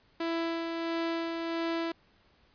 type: tone with tremolo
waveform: sawtooth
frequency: 332.1 Hz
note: E4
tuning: 13 cents sharp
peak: -25 dBFS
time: 0.2-1.92 s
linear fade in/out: 5 ms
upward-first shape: sine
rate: 1.5 Hz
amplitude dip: 35%
effects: pink hiss -65 dBFS RMS until 2.54 s + resampled to 11025 Hz